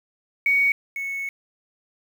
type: tone pair in turn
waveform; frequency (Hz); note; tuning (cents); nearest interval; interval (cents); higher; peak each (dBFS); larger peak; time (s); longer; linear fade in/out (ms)
sine; 2238 / 2207; C#7 / C#7; +16 / -8; unison; 24; first; -16 / -26; first; 0.46-0.72 / 0.96-1.29; second; 2
effects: 7-bit